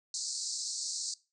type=band-pass noise; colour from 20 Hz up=pink; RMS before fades=-37 dBFS; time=0.14-1.14 s; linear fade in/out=2 ms; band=4200 to 8400 Hz; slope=96 dB/octave; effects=noise-tail reverb RT60 0.3 s tail -21 dB re dry